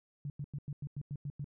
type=tone bursts; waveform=sine; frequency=143.3 Hz; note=D3; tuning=42 cents flat; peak=-36 dBFS; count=9; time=0.25-1.444 s; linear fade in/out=2 ms; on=50 ms; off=93 ms; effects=none